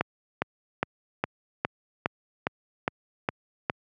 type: click train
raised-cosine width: 0.5 ms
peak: -9 dBFS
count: 10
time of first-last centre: 0.01-3.699 s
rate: 2.44 Hz
effects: high-pass 100 Hz 12 dB/octave